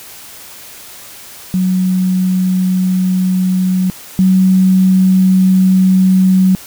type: tone pair in turn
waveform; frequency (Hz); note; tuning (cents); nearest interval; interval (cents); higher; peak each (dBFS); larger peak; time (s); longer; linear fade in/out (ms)
sine; 185 / 187.47; F#3 / F#3; 0 / +23; unison; 23; second; -10 / -6; second; 1.54-3.9 / 4.19-6.55; neither; 0
effects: white hiss -34 dBFS RMS until 6.66 s